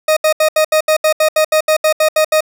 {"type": "tone bursts", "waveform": "40% pulse", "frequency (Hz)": 622.3, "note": "D#5", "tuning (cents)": 0, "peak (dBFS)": -8, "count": 15, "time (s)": [0.08, 2.407], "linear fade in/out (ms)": 5, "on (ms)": 87, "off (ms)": 73, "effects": []}